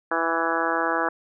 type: harmonic tone with a mistuned harmonic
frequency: 165.2 Hz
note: E3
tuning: 4 cents sharp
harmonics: 2 / 3 / 4 / 5 / 6 / 7 / 8 / 9 / 10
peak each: -30 / -30 / -30 / -30 / -30 / -30 / -30 / -30 / -30 dBFS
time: 0.11-1.09 s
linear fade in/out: 5 ms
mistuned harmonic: 10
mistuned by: +19 cents
effects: none